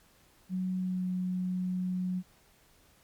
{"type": "tone with pitch glide", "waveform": "sine", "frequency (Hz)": [185, 182.88], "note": ["F#3", "F#3"], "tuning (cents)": [0, -20], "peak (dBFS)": -29, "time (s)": [0.49, 2.23], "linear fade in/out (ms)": 50, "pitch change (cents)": -20, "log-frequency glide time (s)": [0.75, 1.06], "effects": ["pink hiss -63 dBFS RMS until 3.03 s", "MP3 96 kbps"]}